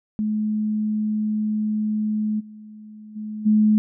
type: tone with level steps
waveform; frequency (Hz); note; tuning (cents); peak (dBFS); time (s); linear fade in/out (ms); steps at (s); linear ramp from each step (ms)
sine; 213.7; G#3; +50; -20 / -38 / -28 / -13; 0.19-3.78; 0; 2.39 / 3.15 / 3.45; 20
effects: none

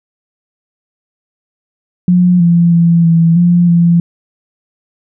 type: tone with pitch steps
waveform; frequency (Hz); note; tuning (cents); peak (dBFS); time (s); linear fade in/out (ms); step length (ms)
sine; 178.8 / 170.9 / 168.9 / 165.9 / 174.3 / 170.7; F3 / F3 / E3 / E3 / F3 / F3; +41 / -37 / +42 / +11 / -3 / -39; -5; 2.08-4; 2; 320
effects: none

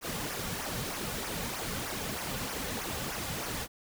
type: noise with flanger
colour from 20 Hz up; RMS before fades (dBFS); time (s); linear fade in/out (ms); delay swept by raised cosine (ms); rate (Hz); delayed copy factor
pink; -36; 0.01-3.68; 50; 0.24 to 3.14; 3.2; -0.65
effects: none

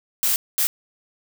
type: noise bursts at uneven times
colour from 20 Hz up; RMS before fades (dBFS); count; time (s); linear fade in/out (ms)
blue; -20; 2; 0.23-0.36 / 0.58-0.67; 0
effects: none

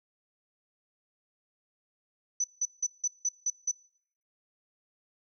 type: tone bursts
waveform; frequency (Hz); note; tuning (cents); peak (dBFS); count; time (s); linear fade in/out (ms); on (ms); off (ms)
sine; 5990; F#8; +20; -25; 7; 2.4-3.714; 5; 42; 170
effects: noise-tail reverb RT60 0.6 s tail -22 dB re dry

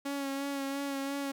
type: tone with vibrato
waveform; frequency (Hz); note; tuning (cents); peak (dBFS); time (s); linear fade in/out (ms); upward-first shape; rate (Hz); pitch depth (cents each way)
sawtooth; 277.2; C#4; 0; -29; 0.05-1.32; 10; sine; 2.9; 26
effects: none

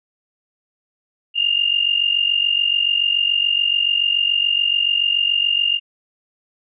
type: tone pair together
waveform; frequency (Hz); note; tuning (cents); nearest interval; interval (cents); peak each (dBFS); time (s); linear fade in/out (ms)
sine; 2794 / 2841; F7 / F7; 0 / +29; unison; 29; -18; 1.34-5.8; 50
effects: none

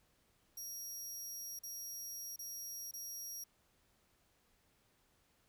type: tone with dropouts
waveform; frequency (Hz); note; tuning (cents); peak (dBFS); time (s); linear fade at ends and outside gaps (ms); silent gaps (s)
25% pulse; 5660; F8; +22; -39; 0.57-3.44; 5; 1.591-1.634 / 2.361-2.39 / 2.912-2.936
effects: pink hiss -74 dBFS RMS until 5.48 s

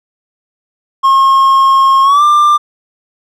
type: tone with pitch glide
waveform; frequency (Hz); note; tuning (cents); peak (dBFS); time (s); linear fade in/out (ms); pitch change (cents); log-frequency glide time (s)
triangle; 1078 to 1189.2; C#6 to D6; -49 to +21; -3; 1.03-2.58; 20; +170; 2.03-2.23
effects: none

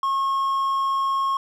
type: tone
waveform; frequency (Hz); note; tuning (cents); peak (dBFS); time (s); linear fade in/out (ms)
triangle; 1086; C#6; -36; -18; 0.03-1.37; 2
effects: none

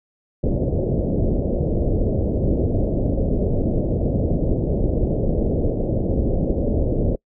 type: low-pass noise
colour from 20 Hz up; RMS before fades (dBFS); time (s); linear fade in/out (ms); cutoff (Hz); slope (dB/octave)
pink; -20; 0.43-7.16; 10; 600; 48
effects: noise-tail reverb RT60 0.1 s tail -26 dB re dry

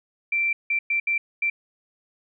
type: tone bursts at uneven times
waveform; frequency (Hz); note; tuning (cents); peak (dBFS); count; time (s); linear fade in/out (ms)
sine; 2349; D7; 0; -20; 5; 0.32-0.53 / 0.7-0.79 / 0.9-1 / 1.07-1.18 / 1.42-1.5; 5
effects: none

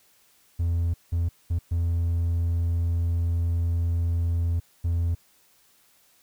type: tone bursts at uneven times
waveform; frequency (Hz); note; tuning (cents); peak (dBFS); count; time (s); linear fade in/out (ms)
triangle; 84.9; F2; -48; -19; 5; 0.59-0.94 / 1.12-1.29 / 1.5-1.59 / 1.71-4.6 / 4.84-5.15; 10
effects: tanh soft clip ceiling -15 dBFS + white hiss -61 dBFS RMS until 6.22 s

